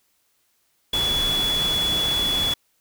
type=tone in noise; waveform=sine; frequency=3405 Hz; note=G#7; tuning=42 cents sharp; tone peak=-20 dBFS; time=0.93-2.54 s; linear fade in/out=5 ms; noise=pink; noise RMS=-29 dBFS; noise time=0.93-2.54 s; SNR=+6 dB; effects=white hiss -67 dBFS RMS until 2.8 s